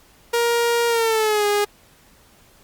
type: tone with pitch glide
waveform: sawtooth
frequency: 470.6 to 412.1 Hz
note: A#4 to G#4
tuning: +16 to -13 cents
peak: -13 dBFS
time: 0.33-1.65 s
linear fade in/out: 10 ms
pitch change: -229 cents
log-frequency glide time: 0.88-1.46 s
effects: pink hiss -53 dBFS RMS until 2.63 s + Opus 48 kbps